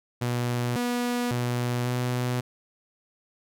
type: tone with pitch steps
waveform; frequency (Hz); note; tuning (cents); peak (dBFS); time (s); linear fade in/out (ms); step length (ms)
sawtooth; 121.5 / 243.1 / 122.1 / 124; B2 / B3 / B2 / B2; -28 / -27 / -19 / +7; -21; 0.21-2.41; 10; 550
effects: none